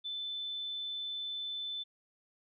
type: tone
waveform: sine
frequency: 3520 Hz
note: A7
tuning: in tune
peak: -36 dBFS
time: 0.04-1.84 s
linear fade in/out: 20 ms
effects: none